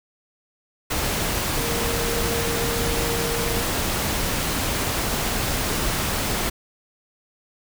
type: tone in noise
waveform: sine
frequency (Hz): 466.2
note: A#4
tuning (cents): 0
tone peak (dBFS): -28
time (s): 1.57-3.61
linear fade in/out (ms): 10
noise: pink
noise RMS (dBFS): -24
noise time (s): 0.9-6.5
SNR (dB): -7
effects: none